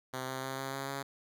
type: tone with pitch steps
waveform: 5% pulse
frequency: 130 / 131.59 / 133.19 / 134.82 / 136.46 / 138.13 Hz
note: C3 / C3 / C3 / C#3 / C#3 / C#3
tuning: -11 / +10 / +31 / -48 / -27 / -6 cents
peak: -25 dBFS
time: 0.13-1.03 s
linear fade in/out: 10 ms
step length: 150 ms
effects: none